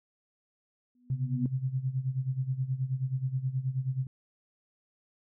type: tone with exponential growth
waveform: sine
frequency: 246.5 Hz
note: B3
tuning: 3 cents flat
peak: -26 dBFS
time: 0.95-1.46 s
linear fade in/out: 2 ms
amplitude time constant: 110 ms
type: tone with tremolo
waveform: sine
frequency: 130.9 Hz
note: C3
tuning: 1 cent sharp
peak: -25 dBFS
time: 1.1-4.07 s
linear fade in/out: 2 ms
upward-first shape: sine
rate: 9.4 Hz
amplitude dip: 80%
effects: none

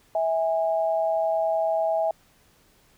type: tone pair together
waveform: sine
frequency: 651 / 820.2 Hz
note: E5 / G#5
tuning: -22 / -22 cents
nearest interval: major third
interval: 400 cents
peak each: -22 / -27 dBFS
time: 0.15-2.11 s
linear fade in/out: 2 ms
effects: pink hiss -60 dBFS RMS until 2.97 s

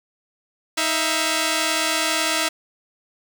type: tone pair together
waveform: 5% pulse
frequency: 316 / 670 Hz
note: D#4 / E5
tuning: +27 / +28 cents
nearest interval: octave + minor second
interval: 1301 cents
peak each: -11 dBFS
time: 0.77-2.49 s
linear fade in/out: 10 ms
effects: none

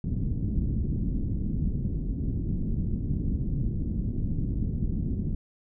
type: low-pass noise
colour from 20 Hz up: pink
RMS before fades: -28 dBFS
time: 0.04-5.35 s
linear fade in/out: 2 ms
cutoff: 260 Hz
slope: 24 dB/octave
effects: none

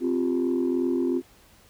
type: chord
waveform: sine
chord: C suspended fourth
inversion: none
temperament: equal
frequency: 261.6 / 349.2 / 392 Hz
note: C4 / F4 / G4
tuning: 0 / 0 / 0 cents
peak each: -24 / -24 / -30 dBFS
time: 0-1.22 s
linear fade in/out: 50 ms
effects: tanh soft clip ceiling -16 dBFS + pink hiss -56 dBFS RMS until 1.69 s

